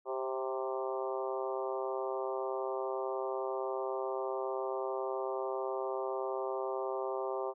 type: harmonic tone with a mistuned harmonic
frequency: 130.81 Hz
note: C3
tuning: in tune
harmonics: 3 / 4 / 5 / 6 / 7 / 8 / 9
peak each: -37 / -39 / -41 / -43 / -44 / -45 / -46 dBFS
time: 0.05-7.54 s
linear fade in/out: 50 ms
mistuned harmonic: 4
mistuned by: +24 cents
effects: none